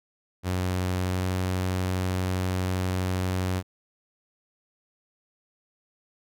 sawtooth tone with pitch glide, 91.6 to 92.4 Hz, F#2 to F#2, -17 to -2 cents, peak -21 dBFS, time 0.43-3.63 s, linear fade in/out 50 ms, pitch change +15 cents, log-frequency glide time 1-1.26 s, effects none

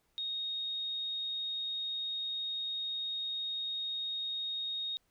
sine tone, 3729 Hz, A#7, in tune, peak -34 dBFS, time 0.18-4.97 s, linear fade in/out 0 ms, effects pink hiss -75 dBFS RMS until 5.1 s

